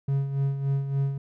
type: tone with tremolo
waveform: triangle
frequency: 138.1 Hz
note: C#3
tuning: 6 cents flat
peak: -19 dBFS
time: 0.08-1.18 s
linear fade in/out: 5 ms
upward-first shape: sine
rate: 3.5 Hz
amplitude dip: 60%
effects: none